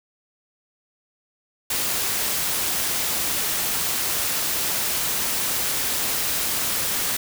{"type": "noise", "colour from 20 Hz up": "white", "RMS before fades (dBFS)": -24, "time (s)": [1.7, 7.17], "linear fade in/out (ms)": 5, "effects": []}